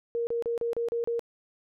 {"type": "tone bursts", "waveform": "sine", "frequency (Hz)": 468.2, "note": "A#4", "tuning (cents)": 8, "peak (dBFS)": -26, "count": 7, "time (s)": [0.15, 1.194], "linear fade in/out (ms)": 0, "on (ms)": 120, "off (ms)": 34, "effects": []}